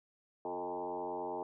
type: tone with frequency modulation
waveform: sine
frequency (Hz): 622.3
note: D#5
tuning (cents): 0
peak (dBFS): -36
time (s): 0.45-1.43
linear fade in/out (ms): 2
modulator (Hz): 89.9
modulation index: 3.5
effects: none